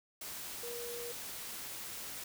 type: tone in noise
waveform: sine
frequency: 476.6 Hz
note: A#4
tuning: 38 cents sharp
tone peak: -42 dBFS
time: 0.63-1.12 s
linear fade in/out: 5 ms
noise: white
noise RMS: -44 dBFS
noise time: 0.21-2.24 s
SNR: -1 dB
effects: none